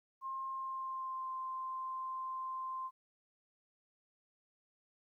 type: tone with pitch glide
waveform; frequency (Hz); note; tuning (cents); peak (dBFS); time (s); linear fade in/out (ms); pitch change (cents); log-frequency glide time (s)
sine; 1064 to 1044.5; C6 to C6; +29 to -3; -38; 0.21-2.91; 50; -32; 0.49-1.32
effects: 13-bit